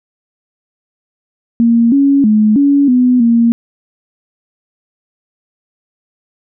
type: tone with pitch steps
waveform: sine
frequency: 232.7 / 278.4 / 213.9 / 282.3 / 249.6 / 232.9 Hz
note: A#3 / C#4 / A3 / C#4 / B3 / A#3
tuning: -3 / +8 / -49 / +32 / +19 / -1 cents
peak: -6 dBFS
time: 1.6-3.52 s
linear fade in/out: 0 ms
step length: 320 ms
effects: none